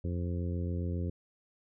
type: harmonic tone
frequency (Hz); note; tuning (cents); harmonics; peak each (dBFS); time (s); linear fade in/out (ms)
87.31; F2; 0; 1 / 2 / 3 / 4 / 5 / 6; -32 / -38 / -42 / -44 / -46 / -48; 0.04-1.1; 5
effects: none